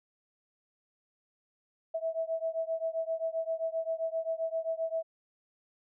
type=beating tone pair; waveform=sine; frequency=649 / 656.6 Hz; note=E5 / E5; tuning=-27 / -7 cents; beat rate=7.6 Hz; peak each=-33 / -34 dBFS; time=1.94-5.03 s; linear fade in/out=10 ms; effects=none